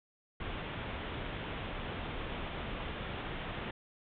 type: low-pass noise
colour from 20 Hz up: pink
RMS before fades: -40 dBFS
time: 0.4-3.71 s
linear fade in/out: 5 ms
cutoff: 3600 Hz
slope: 96 dB/octave
effects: none